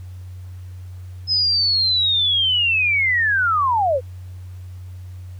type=linear sweep; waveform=sine; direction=down; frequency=5140 to 476.1 Hz; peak=-15 dBFS; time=1.27-4.01 s; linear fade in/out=50 ms; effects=added 91 Hz sine -32 dBFS peak until 5.39 s + pink hiss -55 dBFS RMS until 5.39 s